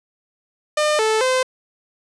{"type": "tone with pitch steps", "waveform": "sawtooth", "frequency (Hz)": [604, 437.8, 515], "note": ["D5", "A4", "C5"], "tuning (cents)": [48, -9, -28], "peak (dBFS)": -12, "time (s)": [0.77, 1.43], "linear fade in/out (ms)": 5, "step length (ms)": 220, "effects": ["resampled to 22050 Hz", "8-bit"]}